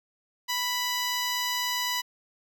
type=tone; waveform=10% pulse; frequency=987.8 Hz; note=B5; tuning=in tune; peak=-18 dBFS; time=0.48-2.02 s; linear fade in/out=20 ms; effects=none